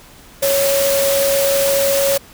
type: tone in noise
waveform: sine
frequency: 554.4 Hz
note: C#5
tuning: in tune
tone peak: -14 dBFS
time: 0.42-2.18 s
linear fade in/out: 10 ms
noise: white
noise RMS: -20 dBFS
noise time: 0.42-2.18 s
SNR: +3 dB
effects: pink hiss -43 dBFS RMS until 2.33 s

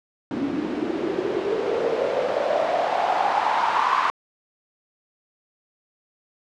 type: noise with band-pass filter sweep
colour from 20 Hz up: white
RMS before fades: -23 dBFS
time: 0.31-4.1 s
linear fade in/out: 0 ms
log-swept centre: 260 to 1100 Hz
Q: 5.8
effects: low-pass 4000 Hz 12 dB/octave

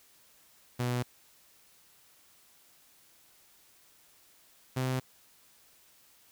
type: tone pair in turn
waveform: sawtooth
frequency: 123.1 / 129.26 Hz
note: B2 / C3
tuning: -5 / -21 cents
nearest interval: minor second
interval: 84 cents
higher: second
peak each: -25 dBFS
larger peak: neither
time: 0.79-1.03 / 4.76-5 s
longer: neither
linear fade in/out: 10 ms
effects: white hiss -62 dBFS RMS until 6.31 s

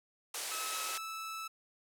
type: band-pass noise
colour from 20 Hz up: white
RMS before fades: -40 dBFS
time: 0.34-0.98 s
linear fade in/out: 5 ms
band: 380 to 11000 Hz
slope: 24 dB/octave
type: tone with pitch glide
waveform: sawtooth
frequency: 1293 to 1311.8 Hz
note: E6 to E6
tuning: -34 to -9 cents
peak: -36 dBFS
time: 0.51-1.48 s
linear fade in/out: 10 ms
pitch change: +25 cents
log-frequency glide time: 0.86-0.97 s
effects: none

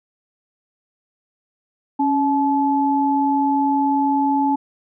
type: tone pair together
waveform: sine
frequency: 277.2 / 861.4 Hz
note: C#4 / A5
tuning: 0 / -37 cents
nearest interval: octave + minor sixth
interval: 1963 cents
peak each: -18 dBFS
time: 1.99-4.56 s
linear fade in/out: 10 ms
effects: none

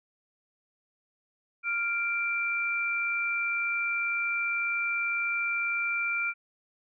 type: tone pair together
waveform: sine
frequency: 1396.9 / 2355 Hz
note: F6 / D7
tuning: 0 / +4 cents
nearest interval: major sixth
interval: 904 cents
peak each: -31 / -28 dBFS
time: 1.63-6.34 s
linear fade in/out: 50 ms
effects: none

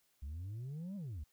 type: exponential two-way sweep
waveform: sine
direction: up then down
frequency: 65.9 to 207.7 to 65.9 Hz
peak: -38 dBFS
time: 0.22-1.24 s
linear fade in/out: 10 ms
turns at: 0.96 s
effects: tanh soft clip ceiling -40 dBFS + white hiss -75 dBFS RMS until 1.32 s

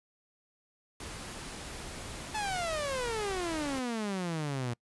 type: noise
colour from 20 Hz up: pink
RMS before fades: -42 dBFS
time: 1-3.79 s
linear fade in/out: 2 ms
type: exponential sweep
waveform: sawtooth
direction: down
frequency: 880 to 116.54 Hz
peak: -28 dBFS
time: 2.34-4.74 s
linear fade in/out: 10 ms
effects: noise-tail reverb RT60 0.1 s tail -26 dB re dry + resampled to 24000 Hz

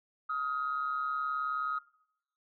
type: tone pair together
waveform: sine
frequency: 1261 / 1400 Hz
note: D#6 / F6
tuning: +23 / +4 cents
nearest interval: major second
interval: 181 cents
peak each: -31 / -38 dBFS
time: 0.29-1.79 s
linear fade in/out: 10 ms
effects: noise-tail reverb RT60 0.8 s tail -22 dB re dry + tanh soft clip ceiling -24 dBFS

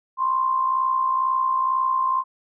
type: tone with amplitude modulation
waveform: sine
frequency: 1048 Hz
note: C6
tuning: 2 cents sharp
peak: -16 dBFS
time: 0.17-2.24 s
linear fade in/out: 50 ms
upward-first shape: sine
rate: 62.1 Hz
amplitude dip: 55%
effects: none

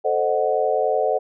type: chord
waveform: sine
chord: A diminished seventh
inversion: none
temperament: equal with one note detuned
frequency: 440 / 523.3 / 614 / 740 Hz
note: A4 / C5 / Eb5 / Gb5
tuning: 0 / 0 / -23 / 0 cents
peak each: -23 dBFS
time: 0.04-1.19 s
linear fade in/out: 20 ms
effects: none

